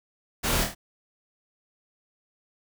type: noise with echo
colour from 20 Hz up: pink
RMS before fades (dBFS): -26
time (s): 0.43-0.65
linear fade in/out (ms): 20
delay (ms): 25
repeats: 4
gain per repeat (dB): -4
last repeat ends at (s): 0.75
effects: none